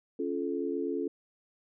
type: chord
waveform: sine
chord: Db augmented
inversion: none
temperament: just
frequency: 277.2 / 346.5 / 433.1 Hz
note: Db4 / F4 / A4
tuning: 0 / -14 / -27 cents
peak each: -34 dBFS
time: 0.19-1.08 s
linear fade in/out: 5 ms
effects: none